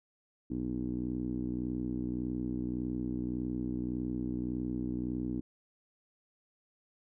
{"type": "tone with low-pass filter", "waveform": "10% pulse", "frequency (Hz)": 61.74, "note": "B1", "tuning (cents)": 0, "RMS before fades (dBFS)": -35, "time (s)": [0.5, 5.41], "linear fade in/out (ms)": 10, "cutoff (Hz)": 290, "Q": 4.1, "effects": []}